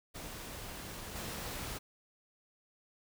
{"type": "noise with level steps", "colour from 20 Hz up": "pink", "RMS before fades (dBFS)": [-45, -41], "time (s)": [0.14, 1.79], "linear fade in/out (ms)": 20, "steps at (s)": 1.15, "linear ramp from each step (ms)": 10, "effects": []}